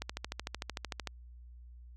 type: click train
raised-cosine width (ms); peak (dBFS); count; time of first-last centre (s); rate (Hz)
0.2; -19; 15; 0.02-1.073; 13.3
effects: added 60 Hz sine -49 dBFS peak until 1.96 s